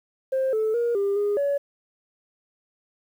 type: tone with pitch steps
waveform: sine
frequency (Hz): 528 / 436.6 / 473 / 399.4 / 410.4 / 566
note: C5 / A4 / A#4 / G4 / G#4 / C#5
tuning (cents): +16 / -13 / +25 / +32 / -21 / +36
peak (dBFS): -19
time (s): 0.32-1.58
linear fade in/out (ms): 10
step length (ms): 210
effects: tanh soft clip ceiling -18 dBFS + 9-bit